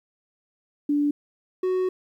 sine / triangle tone pair in turn, 291.1 / 370.2 Hz, D4 / F#4, -15 / +1 cents, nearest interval major third, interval 416 cents, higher second, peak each -19 dBFS, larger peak neither, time 0.89-1.11 / 1.63-1.89 s, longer second, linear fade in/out 5 ms, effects 10-bit

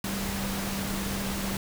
sine tone in noise, 196 Hz, G3, in tune, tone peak -32 dBFS, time 0.04-1.57 s, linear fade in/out 2 ms, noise pink, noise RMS -33 dBFS, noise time 0.04-1.57 s, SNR -2 dB, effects none

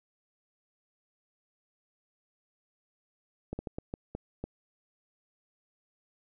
slowing click train, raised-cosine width 2 ms, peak -22 dBFS, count 7, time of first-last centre 3.53-4.44 s, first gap 60 ms, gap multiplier 1.37, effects none

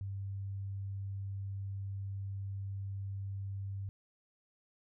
sine tone, 98.2 Hz, G2, 4 cents sharp, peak -37 dBFS, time 0.01-3.89 s, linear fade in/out 0 ms, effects none

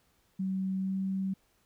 sine tone with pitch glide, 190 to 191.65 Hz, F#3 to G3, +46 to -39 cents, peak -29 dBFS, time 0.39-1.34 s, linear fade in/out 10 ms, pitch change +15 cents, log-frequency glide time 0.78-0.95 s, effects pink hiss -70 dBFS RMS until 1.65 s

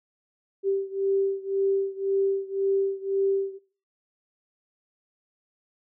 sine beating tone pair, 390.4 / 392.3 Hz, G4 / G4, -7 / +1 cents, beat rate 1.9 Hz, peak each -25 / -27 dBFS, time 0.63-3.59 s, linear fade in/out 50 ms, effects noise-tail reverb RT60 0.4 s tail -19 dB re dry

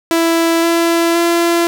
sawtooth tone with pitch steps, 331.9 / 336 / 340.1 Hz, E4 / E4 / F4, +12 / +33 / -46 cents, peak -7 dBFS, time 0.11-1.67 s, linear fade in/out 0 ms, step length 520 ms, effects 7-bit

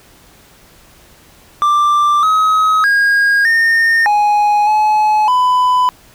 triangle tone with pitch steps, 1180 / 1272 / 1631 / 1828 / 832 / 853 / 1001 Hz, D6 / D#6 / G#6 / A#6 / G#5 / G#5 / B5, +8 / +38 / -32 / -34 / +3 / +46 / +23 cents, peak -7 dBFS, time 1.62-5.89 s, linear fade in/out 0 ms, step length 610 ms, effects pink hiss -45 dBFS RMS until 6.14 s

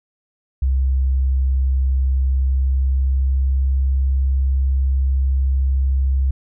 sine tone with pitch glide, 65.9 to 66.7 Hz, C2 to C2, +13 to +34 cents, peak -14 dBFS, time 0.62-6.31 s, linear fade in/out 5 ms, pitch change +21 cents, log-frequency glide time 2.17-3.79 s, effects none

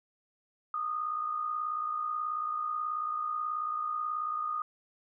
sine tone with amplitude modulation, 1231 Hz, D#6, 19 cents flat, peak -28 dBFS, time 0.74-4.62 s, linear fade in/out 2 ms, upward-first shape sine, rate 58.4 Hz, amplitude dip 55%, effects none

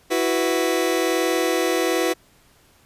sawtooth chord, E suspended second, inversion none, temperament just, 329.6 / 370.8 / 494.4 Hz, E4 / F#4 / B4, 0 / +4 / +2 cents, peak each -19 dBFS, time 0.1-2.14 s, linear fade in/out 20 ms, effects pink hiss -56 dBFS RMS until 2.85 s + resampled to 32000 Hz

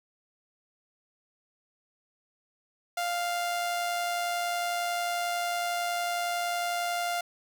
sawtooth tone with amplitude modulation, 698.5 Hz, F5, in tune, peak -23 dBFS, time 2.97-7.21 s, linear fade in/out 5 ms, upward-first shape sine, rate 111 Hz, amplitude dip 30%, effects none

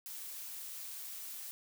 blue noise, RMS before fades -45 dBFS, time 0.06-1.51 s, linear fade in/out 0 ms, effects none

